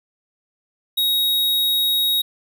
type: tone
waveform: square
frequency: 3780 Hz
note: A#7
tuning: 23 cents sharp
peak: -17 dBFS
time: 0.97-2.22 s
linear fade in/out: 10 ms
effects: none